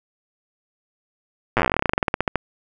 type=slowing click train; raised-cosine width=0.5 ms; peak=-3 dBFS; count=26; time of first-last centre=1.57-2.357 s; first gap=8 ms; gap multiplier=1.1; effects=none